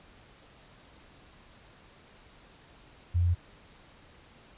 sine tone, 87.31 Hz, F2, in tune, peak -22 dBFS, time 3.14-3.35 s, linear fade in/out 20 ms, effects pink hiss -56 dBFS RMS until 4.57 s + resampled to 8000 Hz

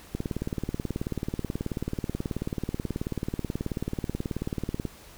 click train, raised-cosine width 3 ms, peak -16 dBFS, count 88, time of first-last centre 0.15-4.853 s, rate 18.5 Hz, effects pink hiss -50 dBFS RMS until 5.17 s

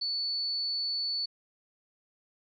sine tone, 4460 Hz, C#8, 10 cents sharp, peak -29 dBFS, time 0.01-1.26 s, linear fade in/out 10 ms, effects none

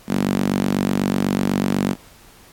sawtooth tone with high-pass filter, 48.07 Hz, G1, 33 cents flat, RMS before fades -20 dBFS, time 0.07-1.96 s, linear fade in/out 50 ms, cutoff 210 Hz, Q 3.3, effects pink hiss -48 dBFS RMS until 2.52 s + AAC 64 kbps

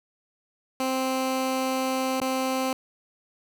15% pulse tone with dropouts, 261.6 Hz, C4, in tune, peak -18 dBFS, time 0.8-2.73 s, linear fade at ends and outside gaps 1 ms, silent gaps 2.202-2.215 s, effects none

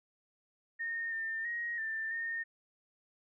sine tone with pitch steps, 1838 / 1802 / 1883 / 1783 / 1833 Hz, A#6 / A6 / A#6 / A6 / A#6, -25 / +41 / +17 / +22 / -30 cents, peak -34 dBFS, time 0.79-2.44 s, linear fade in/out 20 ms, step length 330 ms, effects none

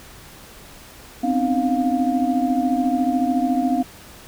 sine tone cluster, 253.2 / 267.2 / 306.4 / 705 Hz, B3 / C4 / D#4 / F5, +43 / +36 / -27 / +16 cents, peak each -21 / -22 / -26 / -23 dBFS, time 1.23-3.83 s, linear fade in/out 10 ms, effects pink hiss -43 dBFS RMS until 4.27 s

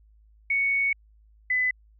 sine tone pair in turn, 2222 / 2007 Hz, C#7 / B6, +4 / +27 cents, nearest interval major second, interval 177 cents, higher first, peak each -21 dBFS, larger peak neither, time 0.5-0.93 / 1.5-1.71 s, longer first, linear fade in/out 5 ms, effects added 53 Hz sine -54 dBFS peak until 1.99 s

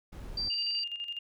brown noise, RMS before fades -42 dBFS, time 0.12-0.49 s, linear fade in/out 10 ms
sine tone, 4687 Hz, D8, 4 cents flat, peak -30 dBFS, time 0.37-0.84 s, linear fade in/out 5 ms
sine tone with tremolo, 2818 Hz, F7, 15 cents sharp, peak -33 dBFS, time 0.5-1.19 s, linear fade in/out 5 ms, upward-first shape square, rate 12 Hz, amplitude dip 60%
effects none

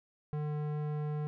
square tone with low-pass filter, 149.8 Hz, D3, 35 cents sharp, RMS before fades -35 dBFS, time 0.33-1.27 s, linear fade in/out 0 ms, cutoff 1100 Hz, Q 0.54, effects none

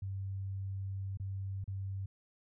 sine tone with dropouts, 97 Hz, G2, 18 cents flat, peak -36 dBFS, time 0.02-2.06 s, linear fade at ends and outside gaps 5 ms, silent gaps 1.173-1.198 / 1.642-1.677 s, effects none

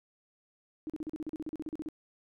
sine tone bursts, 311.1 Hz, D#4, in tune, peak -34 dBFS, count 16, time 0.87-1.887 s, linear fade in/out 0 ms, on 27 ms, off 39 ms, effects none

